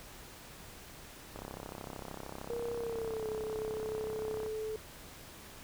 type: click train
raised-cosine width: 1 ms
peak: -28 dBFS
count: 104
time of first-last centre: 1.36-4.462 s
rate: 33.2 Hz
type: tone with pitch glide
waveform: sine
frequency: 471.2 to 434.6 Hz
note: A#4 to A4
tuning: +19 to -21 cents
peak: -35 dBFS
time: 2.5-4.76 s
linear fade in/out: 0 ms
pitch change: -140 cents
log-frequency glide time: 2.76-3.28 s
effects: pink hiss -51 dBFS RMS until 5.63 s